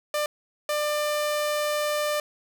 sawtooth tone bursts at uneven times, 596 Hz, D5, 25 cents sharp, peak -20 dBFS, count 2, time 0.14-0.26 / 0.69-2.2 s, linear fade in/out 2 ms, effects none

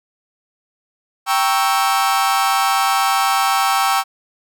40% pulse chord, G diminished seventh, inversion none, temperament equal, 784 / 932.3 / 1108.7 / 1318.5 Hz, G5 / Bb5 / Db6 / Fb6, 0 / 0 / 0 / 0 cents, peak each -17 / -23 / -20 / -19 dBFS, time 1.26-4.04 s, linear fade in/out 50 ms, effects none

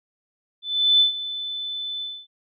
sine tone with ADSR envelope, 3512 Hz, A7, 4 cents flat, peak -12 dBFS, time 0.62-2.27 s, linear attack 380 ms, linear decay 120 ms, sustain -15 dB, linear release 250 ms, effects none

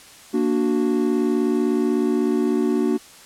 triangle chord, Bb augmented, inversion none, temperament equal with one note detuned, 234 / 293.7 / 370 Hz, Bb3 / D4 / F#4, +7 / 0 / 0 cents, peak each -20 dBFS, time 0.33-2.98 s, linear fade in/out 20 ms, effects white hiss -45 dBFS RMS until 3.25 s + low-pass 10000 Hz 12 dB/octave

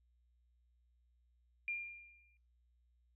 sine tone with exponential decay, 2397 Hz, D7, 35 cents sharp, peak -35 dBFS, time 1.68-2.37 s, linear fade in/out 1 ms, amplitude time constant 150 ms, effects noise-tail reverb RT60 0.5 s tail -19 dB re dry + added 60 Hz sine -70 dBFS peak until 3.15 s

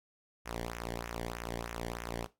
sawtooth tone with flanger, 58.27 Hz, A#1, in tune, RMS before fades -40 dBFS, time 0.45-2.27 s, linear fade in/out 20 ms, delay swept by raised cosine 0.22 to 0.8 ms, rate 3.2 Hz, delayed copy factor -0.8, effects noise-tail reverb RT60 0.2 s tail -17 dB re dry + AAC 64 kbps

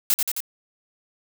blue noise with echo, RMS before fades -19 dBFS, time 0.1-0.14 s, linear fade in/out 0 ms, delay 88 ms, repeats 3, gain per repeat -3 dB, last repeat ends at 0.404 s, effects none

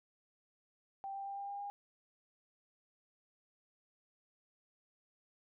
sine tone with pitch steps, 784 / 789 / 794 / 799.1 / 804.2 / 809.3 Hz, G5 / G5 / G5 / G5 / G5 / G#5, 0 / +11 / +22 / +33 / +44 / -45 cents, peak -40 dBFS, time 1.04-1.7 s, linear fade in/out 0 ms, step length 110 ms, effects none

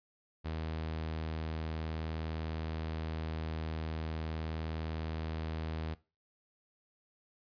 sawtooth tone, 79.6 Hz, D#2, 40 cents sharp, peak -32 dBFS, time 0.44-5.95 s, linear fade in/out 20 ms, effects noise-tail reverb RT60 0.3 s tail -19 dB re dry + resampled to 11025 Hz

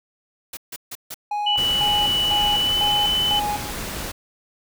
white noise bursts, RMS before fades -33 dBFS, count 4, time 0.53-1.144 s, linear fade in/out 5 ms, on 41 ms, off 150 ms
triangle tone with tremolo, 830.6 Hz, G#5, in tune, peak -20 dBFS, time 1.31-3.71 s, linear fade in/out 5 ms, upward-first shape square, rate 2 Hz, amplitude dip 80%
sine tone with pitch glide, 2960 to 3012 Hz, F#7 to F#7, 0 to +30 cents, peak -18 dBFS, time 1.46-3.4 s, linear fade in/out 10 ms, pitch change +30 cents, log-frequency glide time 2.57-2.8 s
pink noise, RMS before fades -30 dBFS, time 1.57-4.12 s, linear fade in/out 10 ms
effects none

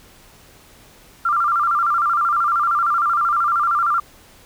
sine tone with vibrato, 1276 Hz, D#6, 43 cents sharp, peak -15 dBFS, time 1.25-4 s, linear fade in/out 5 ms, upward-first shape square, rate 13 Hz, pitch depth 120 cents each way, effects pink hiss -48 dBFS RMS until 4.45 s

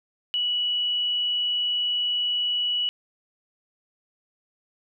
sine tone, 2940 Hz, F#7, 12 cents flat, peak -22 dBFS, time 0.34-2.89 s, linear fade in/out 0 ms, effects none

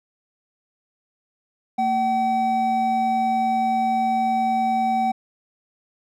triangle tone pair together, 227.6 / 761.8 Hz, A#3 / G5, -41 / -50 cents, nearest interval octave + major sixth, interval 2091 cents, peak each -24 / -17 dBFS, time 1.78-5.12 s, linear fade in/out 10 ms, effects none

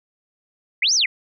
sine linear two-way sweep, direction up then down, 1864.7 to 6460 to 1864.7 Hz, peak -15 dBFS, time 0.82-1.06 s, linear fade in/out 5 ms, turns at 0.94 s, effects none

